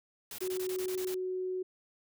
white noise bursts, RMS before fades -43 dBFS, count 9, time 0.31-1.144 s, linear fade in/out 2 ms, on 74 ms, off 21 ms
sine tone, 370 Hz, F#4, in tune, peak -32 dBFS, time 0.41-1.63 s, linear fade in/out 10 ms
effects none

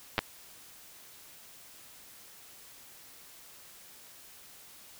clicks, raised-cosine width 0.3 ms, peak -10 dBFS, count 2, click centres 0.181 / 0.19 s, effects white hiss -53 dBFS RMS until 4.99 s

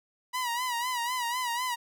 sawtooth tone with vibrato, 976 Hz, B5, 21 cents flat, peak -25 dBFS, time 0.33-1.76 s, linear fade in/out 20 ms, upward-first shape sine, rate 4 Hz, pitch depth 81 cents each way, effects none

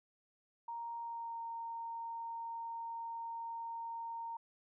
sine tone with pitch glide, 932.3 to 922.1 Hz, A#5 to A#5, 0 to -19 cents, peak -40 dBFS, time 0.68-4.37 s, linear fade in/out 5 ms, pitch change -19 cents, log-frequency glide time 1-1.4 s, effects none

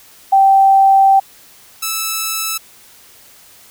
sine / 5% pulse tone pair in turn, 779 / 1312.1 Hz, G5 / E6, -11 / -8 cents, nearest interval major sixth, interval 903 cents, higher second, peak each -6 dBFS, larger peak neither, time 0.32-1.2 / 1.82-2.58 s, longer first, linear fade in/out 10 ms, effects white hiss -44 dBFS RMS until 3.7 s

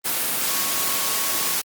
sine tone in noise, 1104 Hz, C#6, 7 cents flat, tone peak -34 dBFS, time 0.47-1.55 s, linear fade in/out 20 ms, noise white, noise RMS -23 dBFS, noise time 0.04-1.62 s, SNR -14 dB, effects high-pass 150 Hz 12 dB/octave + Opus 32 kbps

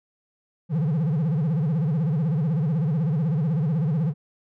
triangle tone with vibrato, 155.56 Hz, D#3, in tune, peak -18 dBFS, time 0.69-4.14 s, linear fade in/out 50 ms, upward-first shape sine, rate 16 Hz, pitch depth 210 cents each way, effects none

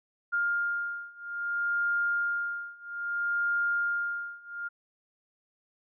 sine beating tone pair, 1406 / 1406.61 Hz, F6 / F6, +11 / +12 cents, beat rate 0.61 Hz, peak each -31 / -30 dBFS, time 0.32-4.69 s, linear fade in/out 20 ms, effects none

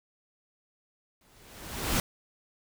pink noise with exponential growth, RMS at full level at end -25 dBFS, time 1.21-2 s, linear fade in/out 1 ms, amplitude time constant 170 ms, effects none

